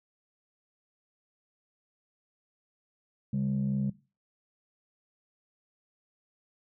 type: tone pair together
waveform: sine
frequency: 137.78 / 201.8 Hz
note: C#3 / G#3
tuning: -10 / -49 cents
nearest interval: perfect fifth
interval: 661 cents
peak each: -28 dBFS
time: 3.33-3.9 s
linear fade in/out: 5 ms
effects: noise-tail reverb RT60 0.3 s tail -18 dB re dry + tanh soft clip ceiling -22 dBFS